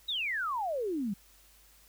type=exponential sweep; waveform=sine; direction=down; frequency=3917 to 186.8 Hz; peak=-30 dBFS; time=0.08-1.14 s; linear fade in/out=10 ms; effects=added 50 Hz sine -63 dBFS peak until 1.88 s + white hiss -61 dBFS RMS until 1.88 s